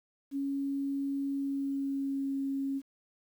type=tone with pitch glide; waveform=sine; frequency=277.2 to 273.4 Hz; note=C#4 to C#4; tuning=0 to -24 cents; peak=-30 dBFS; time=0.31-2.82 s; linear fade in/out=50 ms; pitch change=-24 cents; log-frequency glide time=1.31-2.35 s; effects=10-bit